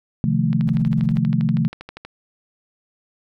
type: chord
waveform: sine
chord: F dominant seventh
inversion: second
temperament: equal with one note detuned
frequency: 130.28 / 155.56 / 174.61 / 220 Hz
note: C3 / Eb3 / F3 / A3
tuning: -7 / 0 / 0 / 0 cents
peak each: -22 / -21 / -22 / -21 dBFS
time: 0.24-1.68 s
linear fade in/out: 0 ms
type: click train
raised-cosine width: 0.3 ms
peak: -19 dBFS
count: 20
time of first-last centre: 0.53-2.05 s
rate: 12.5 Hz
type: noise bursts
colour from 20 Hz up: brown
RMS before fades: -37 dBFS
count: 9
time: 0.67-1.183 s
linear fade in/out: 5 ms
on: 33 ms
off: 27 ms
effects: none